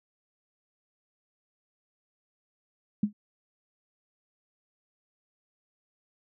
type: tone with exponential decay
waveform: sine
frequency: 207.7 Hz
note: G#3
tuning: in tune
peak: -18 dBFS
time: 3.03-3.13 s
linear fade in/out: 5 ms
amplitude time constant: 20 ms
effects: none